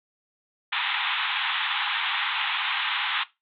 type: band-pass noise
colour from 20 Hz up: white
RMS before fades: -27 dBFS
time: 0.72-3.24 s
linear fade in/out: 10 ms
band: 800 to 3700 Hz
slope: 96 dB/octave
effects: noise-tail reverb RT60 0.2 s tail -17 dB re dry